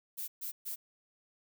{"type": "noise bursts", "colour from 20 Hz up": "violet", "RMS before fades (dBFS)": -39, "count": 3, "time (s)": [0.17, 0.76], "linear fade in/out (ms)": 20, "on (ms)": 110, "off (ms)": 130, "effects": []}